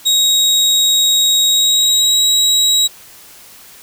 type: tone with pitch glide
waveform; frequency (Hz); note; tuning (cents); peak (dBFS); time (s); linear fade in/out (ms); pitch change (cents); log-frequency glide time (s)
30% pulse; 3789 to 3846; A#7 to B7; +27 to -47; -7; 0.05-2.88; 20; +26; 1.47-2.25
effects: white hiss -40 dBFS RMS until 3.82 s